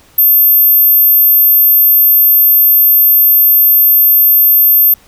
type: tone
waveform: sine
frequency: 13370 Hz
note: G#9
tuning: 10 cents sharp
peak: -4 dBFS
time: 0.18-4.94 s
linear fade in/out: 5 ms
effects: pink hiss -45 dBFS RMS until 5.07 s